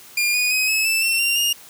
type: tone with pitch steps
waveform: sawtooth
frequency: 2410 / 2466 / 2524 / 2583 / 2643 / 2705 / 2768 / 2833 Hz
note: D7 / D#7 / D#7 / E7 / E7 / E7 / F7 / F7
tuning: +44 / -16 / +24 / -36 / +4 / +44 / -16 / +24 cents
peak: -14 dBFS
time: 0.17-1.53 s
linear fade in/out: 5 ms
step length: 170 ms
effects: white hiss -44 dBFS RMS until 1.69 s + high-pass 80 Hz 12 dB/octave